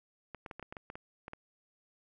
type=clicks; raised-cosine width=0.5 ms; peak=-28 dBFS; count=11; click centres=0.347 / 0.462 / 0.512 / 0.596 / 0.627 / 0.725 / 0.768 / 0.901 / 0.955 / 1.281 / 1.334 s; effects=none